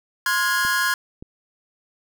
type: chord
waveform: 45% pulse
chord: F minor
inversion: second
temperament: equal with one note detuned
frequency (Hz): 1046.5 / 1427.1 / 1661.2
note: C6 / F6 / Ab6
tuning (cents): 0 / +37 / 0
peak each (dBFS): -25 / -24 / -22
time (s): 0.26-0.94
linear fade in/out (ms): 2
type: clicks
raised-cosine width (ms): 3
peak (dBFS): -24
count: 2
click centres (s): 0.65 / 1.225
effects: none